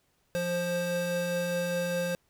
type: tone pair together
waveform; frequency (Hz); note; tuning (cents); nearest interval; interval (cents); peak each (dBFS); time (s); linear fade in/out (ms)
square; 174.3 / 527.8; F3 / C5; -3 / +15; octave + perfect fifth; 1918; -34 / -30; 0.35-2.15; 0
effects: pink hiss -71 dBFS RMS until 2.29 s